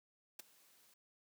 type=noise with ADSR envelope; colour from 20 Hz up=white; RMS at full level=-45 dBFS; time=0.39-0.94 s; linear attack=6 ms; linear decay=12 ms; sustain=-23 dB; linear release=4 ms; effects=high-pass 150 Hz 12 dB/octave